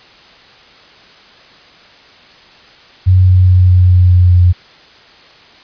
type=tone with pitch steps; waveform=sine; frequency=92.5 / 91.91 / 91.33 / 90.75 / 90.18 / 89.61 / 89.04 Hz; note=F#2 / F#2 / F#2 / F#2 / F#2 / F2 / F2; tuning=0 / -11 / -22 / -33 / -44 / +45 / +34 cents; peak=-4 dBFS; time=3.06-4.53 s; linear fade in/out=20 ms; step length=210 ms; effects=white hiss -41 dBFS RMS until 5.63 s + resampled to 11025 Hz